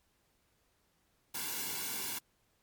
white noise with comb filter, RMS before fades -38 dBFS, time 1.34-2.19 s, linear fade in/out 10 ms, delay 1.6 ms, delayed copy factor -0.75, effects pink hiss -74 dBFS RMS until 2.62 s + MP3 96 kbps

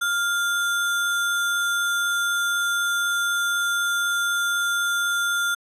sine tone with sample-and-hold, 1402 Hz, F6, 6 cents sharp, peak -20 dBFS, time 0.01-5.55 s, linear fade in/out 10 ms, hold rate 4900 Hz, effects resampled to 32000 Hz

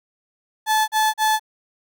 35% pulse tone bursts, 867 Hz, A5, 26 cents flat, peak -14 dBFS, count 3, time 0.66-1.396 s, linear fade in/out 50 ms, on 220 ms, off 38 ms, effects none

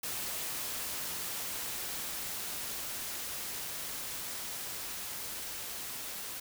white noise with level ramp, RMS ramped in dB -37 to -41 dBFS, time 0.03-6.4 s, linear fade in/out 5 ms, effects none

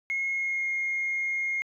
sine tone with pitch glide, 2162 to 2140 Hz, C#7 to C7, -44 to +38 cents, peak -25 dBFS, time 0.1-1.62 s, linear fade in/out 0 ms, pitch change -18 cents, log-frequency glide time 0.31-0.68 s, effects tanh soft clip ceiling -22 dBFS

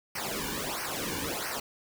pink noise with flanger, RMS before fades -34 dBFS, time 0.15-1.6 s, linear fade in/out 5 ms, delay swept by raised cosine 0.27 to 1.57 ms, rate 1.5 Hz, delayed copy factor -0.9, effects none

